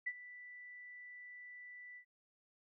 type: tone with ADSR envelope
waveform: sine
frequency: 1975.5 Hz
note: B6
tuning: in tune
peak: -34 dBFS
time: 0.06-2.05 s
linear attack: 12 ms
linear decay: 51 ms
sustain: -16 dB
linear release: 83 ms
effects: none